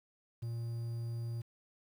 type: tone with quantisation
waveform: triangle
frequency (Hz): 116.54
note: A#2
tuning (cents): 0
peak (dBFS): -34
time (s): 0.42-1.42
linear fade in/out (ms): 10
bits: 10
effects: none